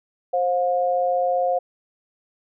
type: tone pair together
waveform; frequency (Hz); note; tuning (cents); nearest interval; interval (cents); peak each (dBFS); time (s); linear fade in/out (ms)
sine; 528.9 / 714; C5 / F5; +19 / +38; perfect fourth; 519; -21; 0.33-1.59; 10
effects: none